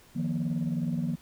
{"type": "chord", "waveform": "sine", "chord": "Eb suspended second", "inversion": "none", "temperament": "equal with one note detuned", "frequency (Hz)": [155.56, 174.61, 237.6], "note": ["Eb3", "F3", "Bb3"], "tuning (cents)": [0, 0, 33], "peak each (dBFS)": -30, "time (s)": [0.15, 1.16], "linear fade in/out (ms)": 20, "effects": ["tanh soft clip ceiling -22 dBFS", "pink hiss -57 dBFS RMS until 1.21 s"]}